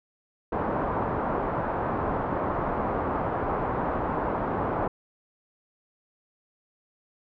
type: low-pass noise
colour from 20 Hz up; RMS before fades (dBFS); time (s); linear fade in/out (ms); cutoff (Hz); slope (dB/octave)
white; -28; 0.52-4.88; 5; 1100; 24
effects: none